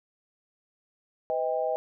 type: tone cluster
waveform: sine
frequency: 503 / 633 / 796 Hz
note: B4 / D#5 / G5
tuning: +32 / +30 / +26 cents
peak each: -30 / -28 / -32 dBFS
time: 1.3-1.76 s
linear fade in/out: 0 ms
effects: none